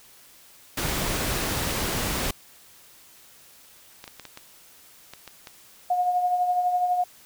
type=noise; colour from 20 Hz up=pink; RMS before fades=-27 dBFS; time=0.77-2.31 s; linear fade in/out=5 ms
type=clicks; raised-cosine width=0.2 ms; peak=-22 dBFS; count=8; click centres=4.041 / 4.078 / 4.197 / 4.253 / 4.374 / 5.136 / 5.277 / 5.472 s
type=tone with tremolo; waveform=sine; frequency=720 Hz; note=F#5; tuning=47 cents flat; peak=-18 dBFS; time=5.9-7.04 s; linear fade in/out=5 ms; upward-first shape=triangle; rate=12 Hz; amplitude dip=55%
effects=white hiss -52 dBFS RMS until 7.25 s